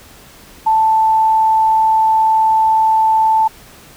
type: tone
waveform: sine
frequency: 881 Hz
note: A5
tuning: 2 cents sharp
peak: -9 dBFS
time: 0.66-3.48 s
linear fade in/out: 10 ms
effects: pink hiss -41 dBFS RMS until 3.96 s